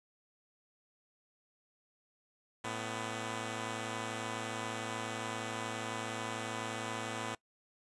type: tone pair together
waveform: 5% pulse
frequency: 111.54 / 250.2 Hz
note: A2 / B3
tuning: +24 / +23 cents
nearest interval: octave + major second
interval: 1399 cents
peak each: -28 / -29 dBFS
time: 2.64-7.35 s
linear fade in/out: 5 ms
effects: noise-tail reverb RT60 0.1 s tail -22 dB re dry + resampled to 24000 Hz